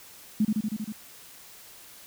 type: tone with echo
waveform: sine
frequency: 214.2 Hz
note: A3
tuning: 46 cents flat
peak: -19 dBFS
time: 0.4-0.45 s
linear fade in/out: 5 ms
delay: 79 ms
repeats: 6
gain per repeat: -2 dB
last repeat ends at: 0.924 s
effects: white hiss -49 dBFS RMS until 2.06 s